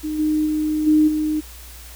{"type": "tone with level steps", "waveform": "sine", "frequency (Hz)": 306.8, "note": "D#4", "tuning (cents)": -24, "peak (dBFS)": [-22, -16, -18, -11, -18], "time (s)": [0.03, 1.41], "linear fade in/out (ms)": 20, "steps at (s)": [0.18, 0.45, 0.86, 1.07], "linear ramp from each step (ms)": 20, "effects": ["added 59 Hz sine -39 dBFS peak until 1.95 s", "white hiss -42 dBFS RMS until 1.95 s"]}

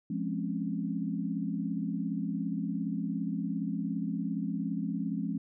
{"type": "chord", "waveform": "sine", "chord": "Db major seventh", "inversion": "first", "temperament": "just", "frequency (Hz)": [173.24, 207.9, 259.9, 277.2], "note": ["F3", "Ab3", "C4", "Db4"], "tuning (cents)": [-14, 2, -11, 0], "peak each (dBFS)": [-35, -34, -38, -37], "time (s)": [0.1, 5.38], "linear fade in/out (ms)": 5, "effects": []}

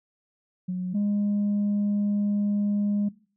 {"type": "tone pair in turn", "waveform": "sine", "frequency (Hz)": [182.3, 205], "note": ["F#3", "G#3"], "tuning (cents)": [-25, -22], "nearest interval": "major second", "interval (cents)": 203, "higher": "second", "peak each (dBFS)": [-25, -20], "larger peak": "second", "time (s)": [[0.68, 0.94], [0.94, 3.09]], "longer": "second", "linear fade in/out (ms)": 10, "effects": ["noise-tail reverb RT60 0.4 s tail -20 dB re dry", "tanh soft clip ceiling -20 dBFS"]}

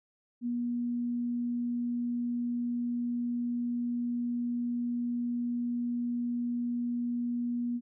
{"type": "tone", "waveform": "sine", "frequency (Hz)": 240.5, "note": "B3", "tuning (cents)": -46, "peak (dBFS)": -29, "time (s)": [0.41, 7.81], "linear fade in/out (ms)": 50, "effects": []}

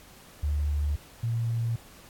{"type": "tone pair in turn", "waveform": "sine", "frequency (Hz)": [73.42, 116.01], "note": ["D2", "A#2"], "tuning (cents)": [0, -8], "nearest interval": "minor sixth", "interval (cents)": 792, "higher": "second", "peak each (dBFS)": [-24, -25], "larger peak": "first", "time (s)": [[0.43, 0.96], [1.23, 1.76]], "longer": "neither", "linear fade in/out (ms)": 5, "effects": ["pink hiss -52 dBFS RMS until 2.09 s", "AAC 64 kbps"]}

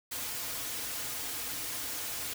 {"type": "noise with comb filter", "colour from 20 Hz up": "white", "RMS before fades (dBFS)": -37, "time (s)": [0.11, 2.34], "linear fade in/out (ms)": 10, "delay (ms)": 5.2, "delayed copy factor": -0.65, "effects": []}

